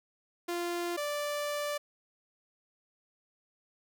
sawtooth tone pair in turn, 347.1 / 586.3 Hz, F4 / D5, -11 / -3 cents, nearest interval major sixth, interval 908 cents, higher second, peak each -28 dBFS, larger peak neither, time 0.48-0.97 / 0.97-1.78 s, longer second, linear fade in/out 10 ms, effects none

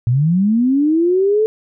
sine linear sweep, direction up, 112.8 to 442.1 Hz, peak -11 dBFS, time 0.07-1.46 s, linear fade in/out 0 ms, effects none

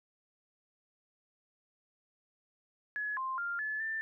sine tone with pitch steps, 1694 / 1050 / 1397 / 1725 / 1780 Hz, G#6 / C6 / F6 / A6 / A6, +34 / +6 / 0 / -35 / +20 cents, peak -33 dBFS, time 2.96-4.01 s, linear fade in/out 0 ms, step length 210 ms, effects none

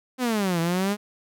sawtooth exponential two-way sweep, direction down then up, 261.6 to 163.7 to 210.5 Hz, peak -18 dBFS, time 0.18-0.97 s, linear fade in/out 50 ms, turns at 0.6 s, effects none

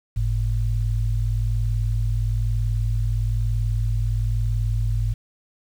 sine tone pair together, 48.94 / 110 Hz, G1 / A2, -2 / 0 cents, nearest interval octave + major second, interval 1402 cents, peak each -22 dBFS, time 0.16-5.14 s, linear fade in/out 10 ms, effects 8-bit

